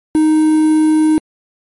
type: tone with quantisation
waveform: triangle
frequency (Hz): 311.1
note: D#4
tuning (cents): 0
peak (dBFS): -6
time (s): 0.15-1.18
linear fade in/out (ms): 0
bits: 5
effects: MP3 48 kbps